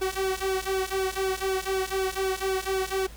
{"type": "tone with flanger", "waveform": "sawtooth", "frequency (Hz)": 381.6, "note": "G4", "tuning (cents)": -47, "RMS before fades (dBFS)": -28, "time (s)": [0.01, 3.07], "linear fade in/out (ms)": 10, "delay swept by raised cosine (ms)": [0.98, 2.68], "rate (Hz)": 4, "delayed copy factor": -0.9, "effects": ["added 54 Hz sine -43 dBFS peak until 3.16 s", "pink hiss -49 dBFS RMS until 3.16 s"]}